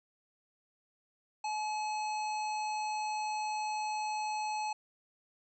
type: harmonic tone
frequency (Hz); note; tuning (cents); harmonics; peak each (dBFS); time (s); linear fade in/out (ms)
854; G#5; +48; 1 / 3 / 5 / 7 / 9; -33 / -43 / -47 / -50 / -52; 1.44-4.73; 5
effects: none